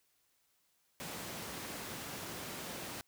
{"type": "high-pass noise", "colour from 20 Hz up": "pink", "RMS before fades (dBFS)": -44, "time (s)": [1, 3.01], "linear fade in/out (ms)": 0, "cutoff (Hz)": 130, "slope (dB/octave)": 12, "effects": ["white hiss -75 dBFS RMS until 3.07 s"]}